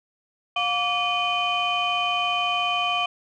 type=tone cluster; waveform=sine; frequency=714 / 1153 / 2461 / 3057 Hz; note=F5 / D6 / D#7 / G7; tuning=+38 / -32 / -20 / -44 cents; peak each=-26 dBFS; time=0.56-3.06 s; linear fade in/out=5 ms; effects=tanh soft clip ceiling -14 dBFS